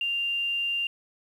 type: tone with quantisation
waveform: sine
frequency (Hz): 2790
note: F7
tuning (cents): -2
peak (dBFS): -25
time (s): 0.01-0.87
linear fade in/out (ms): 2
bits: 9
effects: none